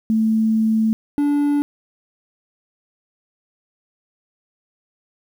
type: tone pair in turn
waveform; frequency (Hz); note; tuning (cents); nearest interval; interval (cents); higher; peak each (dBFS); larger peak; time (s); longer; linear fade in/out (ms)
sine / triangle; 220.6 / 289.4; A3 / D4; +5 / -25; perfect fourth; 470; second; -14 / -13; second; 0.1-0.93 / 1.18-1.62; first; 0
effects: 8-bit